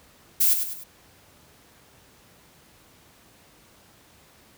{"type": "noise with echo", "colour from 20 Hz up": "violet", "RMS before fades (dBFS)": -19, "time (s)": [0.4, 0.54], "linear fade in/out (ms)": 10, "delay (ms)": 100, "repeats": 3, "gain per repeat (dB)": -7, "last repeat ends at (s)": 0.84, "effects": ["pink hiss -55 dBFS RMS until 4.57 s", "high-pass 60 Hz 12 dB/octave"]}